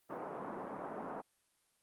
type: band-pass noise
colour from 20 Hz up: white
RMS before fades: -43 dBFS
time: 0.09-1.22 s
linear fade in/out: 20 ms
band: 170 to 1100 Hz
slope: 24 dB/octave
effects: white hiss -75 dBFS RMS until 1.82 s + Opus 32 kbps